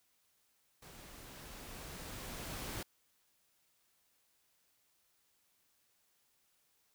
pink noise with level ramp, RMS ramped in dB -55 to -42 dBFS, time 0.82-2.83 s, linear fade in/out 5 ms, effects white hiss -75 dBFS RMS until 6.94 s

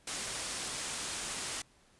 white low-pass noise, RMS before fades -39 dBFS, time 0.07-1.62 s, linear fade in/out 5 ms, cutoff 10000 Hz, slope 48 dB/octave, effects pink hiss -65 dBFS RMS until 1.99 s + resampled to 24000 Hz

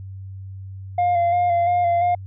sine tone with vibrato, 698.5 Hz, F5, in tune, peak -13 dBFS, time 0.98-2.15 s, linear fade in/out 5 ms, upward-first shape square, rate 2.9 Hz, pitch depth 23 cents each way, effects tanh soft clip ceiling -15 dBFS + added 96 Hz sine -32 dBFS peak until 2.26 s

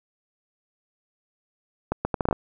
accelerating click train, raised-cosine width 1 ms, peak -9 dBFS, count 8, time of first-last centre 1.92-2.328 s, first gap 130 ms, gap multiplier 0.71, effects none

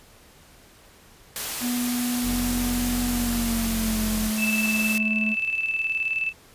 white noise, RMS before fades -30 dBFS, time 1.36-4.98 s, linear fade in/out 0 ms
triangle tone with pitch glide, 244.4 to 216.5 Hz, B3 to A3, -18 to -28 cents, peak -22 dBFS, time 1.6-5.36 s, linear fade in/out 50 ms, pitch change -210 cents, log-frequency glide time 3.08-4.04 s
35% pulse tone, 45.15 Hz, F#1, 42 cents flat, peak -27 dBFS, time 2.22-4.32 s, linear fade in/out 50 ms
sine tone with tremolo, 2637 Hz, E7, in tune, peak -21 dBFS, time 4.37-6.33 s, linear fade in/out 50 ms, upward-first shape square, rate 19 Hz, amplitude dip 50%
effects pink hiss -52 dBFS RMS until 6.54 s + resampled to 32000 Hz

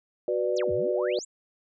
sine chord, B minor, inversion second, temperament just, 370.4 / 493.9 / 592.7 Hz, F#4 / B4 / D5, +2 / 0 / +16 cents, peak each -28 dBFS, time 0.28-1.19 s, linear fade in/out 2 ms
sine exponential two-way sweep, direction down then up, 7960 to 77.78 to 7960 Hz, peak -36 dBFS, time 0.56-1.25 s, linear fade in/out 10 ms, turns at 0.72 s
effects none

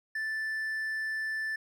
triangle tone, 1760 Hz, A6, in tune, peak -29 dBFS, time 0.15-1.56 s, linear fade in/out 5 ms, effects none

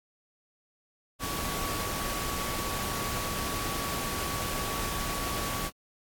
sine tone in noise, 1132 Hz, C#6, 36 cents sharp, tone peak -37 dBFS, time 1.19-5.71 s, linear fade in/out 50 ms, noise pink, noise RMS -33 dBFS, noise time 1.19-5.71 s, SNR -7 dB, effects AAC 64 kbps

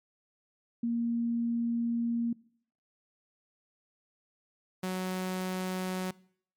sine / sawtooth tone pair in turn, 234.1 / 185.29 Hz, A#3 / F#3, +8 / +3 cents, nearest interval major third, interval 405 cents, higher first, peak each -27 dBFS, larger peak neither, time 0.83-2.33 / 4.83-6.11 s, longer first, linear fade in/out 5 ms, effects noise-tail reverb RT60 0.6 s tail -22 dB re dry + MP3 96 kbps

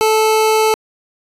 25% pulse tone, 436.8 Hz, A4, 13 cents flat, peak -7 dBFS, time 0.01-0.74 s, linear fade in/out 0 ms, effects resampled to 32000 Hz

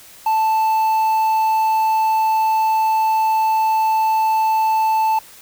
triangle tone with quantisation, 880 Hz, A5, in tune, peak -12 dBFS, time 0.26-5.19 s, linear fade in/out 5 ms, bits 6, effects white hiss -43 dBFS RMS until 5.41 s

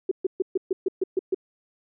sine tone bursts, 376.8 Hz, F#4, 32 cents sharp, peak -19 dBFS, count 9, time 0.09-1.346 s, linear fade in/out 5 ms, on 24 ms, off 130 ms, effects none

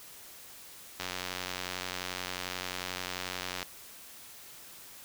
click train, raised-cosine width 0.2 ms, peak -17 dBFS, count 241, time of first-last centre 1-3.629 s, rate 91.3 Hz, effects white hiss -50 dBFS RMS until 5.04 s

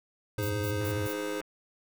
square chord, Ab major, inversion second, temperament just, 311.5 / 415.3 / 519.1 Hz, Eb4 / Ab4 / C5, +2 / 0 / -14 cents, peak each -37 dBFS, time 0.38-1.41 s, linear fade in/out 5 ms
triangle tone with vibrato, 103.83 Hz, G#2, in tune, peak -29 dBFS, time 0.38-1.07 s, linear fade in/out 0 ms, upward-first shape sine, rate 12 Hz, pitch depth 190 cents each way
violet noise bursts, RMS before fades -41 dBFS, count 4, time 0.42-1.134 s, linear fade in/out 10 ms, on 81 ms, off 130 ms
click train, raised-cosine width 0.5 ms, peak -32 dBFS, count 102, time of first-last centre 0.81-1.415 s, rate 167 Hz
effects none

